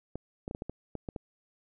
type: clicks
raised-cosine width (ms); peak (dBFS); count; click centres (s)
2; -23; 9; 0.156 / 0.479 / 0.511 / 0.549 / 0.621 / 0.696 / 0.953 / 1.088 / 1.162
effects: none